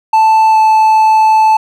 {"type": "tone with pitch glide", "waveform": "triangle", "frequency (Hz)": [880, 873.9], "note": ["A5", "A5"], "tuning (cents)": [0, -12], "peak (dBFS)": -3, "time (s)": [0.13, 1.57], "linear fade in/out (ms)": 5, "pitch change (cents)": -12, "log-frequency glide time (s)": [0.51, 0.57], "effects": []}